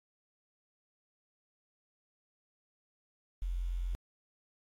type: tone with quantisation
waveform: sine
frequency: 43.99 Hz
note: F1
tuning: 13 cents sharp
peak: -32 dBFS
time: 3.42-3.95 s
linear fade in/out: 0 ms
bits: 10
effects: AAC 48 kbps